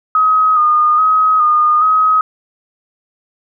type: tone with vibrato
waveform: sine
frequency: 1244.5 Hz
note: D#6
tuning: in tune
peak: -8 dBFS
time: 0.15-2.21 s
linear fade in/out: 2 ms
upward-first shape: square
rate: 1.2 Hz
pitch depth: 31 cents each way
effects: none